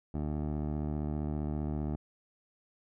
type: tone with low-pass filter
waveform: 15% pulse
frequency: 75.2 Hz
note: D2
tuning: 42 cents sharp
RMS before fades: -34 dBFS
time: 0.14-1.96 s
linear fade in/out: 5 ms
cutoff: 600 Hz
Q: 0.85
effects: none